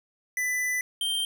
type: tone pair in turn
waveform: square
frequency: 1995 / 3156 Hz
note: B6 / G7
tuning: +17 / +11 cents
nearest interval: minor sixth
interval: 794 cents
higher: second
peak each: -26 dBFS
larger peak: neither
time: 0.37-0.81 / 1.01-1.25 s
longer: first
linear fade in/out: 2 ms
effects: none